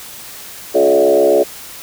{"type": "tone with frequency modulation", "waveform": "sine", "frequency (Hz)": 496.7, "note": "B4", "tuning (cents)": 10, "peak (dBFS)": -8, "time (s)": [0.74, 1.44], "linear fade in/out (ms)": 20, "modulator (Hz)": 67.2, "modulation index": 2.3, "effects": ["white hiss -33 dBFS RMS until 1.82 s"]}